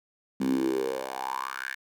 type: tone with high-pass filter sweep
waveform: 10% pulse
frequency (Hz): 65.6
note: C2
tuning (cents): +5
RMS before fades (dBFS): -30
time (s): 0.4-1.75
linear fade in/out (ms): 10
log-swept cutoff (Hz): 220 to 1800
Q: 6.8
effects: none